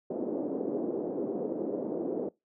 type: band-pass noise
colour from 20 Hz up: pink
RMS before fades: -33 dBFS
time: 0.1-2.29 s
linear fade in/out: 5 ms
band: 270 to 490 Hz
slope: 24 dB/octave
effects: noise-tail reverb RT60 0.2 s tail -22 dB re dry